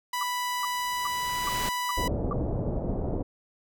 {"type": "tone", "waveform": "sawtooth", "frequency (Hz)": 987.8, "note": "B5", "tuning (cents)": 0, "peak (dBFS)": -24, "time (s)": [0.13, 2.08], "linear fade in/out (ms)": 5}
{"type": "tone bursts", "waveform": "sine", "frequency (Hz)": 1162, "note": "D6", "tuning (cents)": -19, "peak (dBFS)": -28, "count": 6, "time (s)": [0.21, 2.33], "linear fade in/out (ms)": 2, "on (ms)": 20, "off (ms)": 400}
{"type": "noise with exponential growth", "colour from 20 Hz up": "pink", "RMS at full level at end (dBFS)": -31, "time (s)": [0.26, 1.69], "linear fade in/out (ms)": 2, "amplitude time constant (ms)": 310}
{"type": "low-pass noise", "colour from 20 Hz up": "pink", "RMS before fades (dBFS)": -29, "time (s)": [1.97, 3.23], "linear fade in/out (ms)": 10, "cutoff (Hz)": 650, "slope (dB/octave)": 24}
{"effects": []}